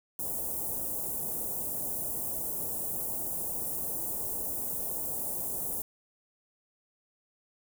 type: band-stop noise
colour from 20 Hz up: white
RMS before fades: -34 dBFS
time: 0.19-5.82 s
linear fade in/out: 2 ms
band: 760 to 9200 Hz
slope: 24 dB/octave
effects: none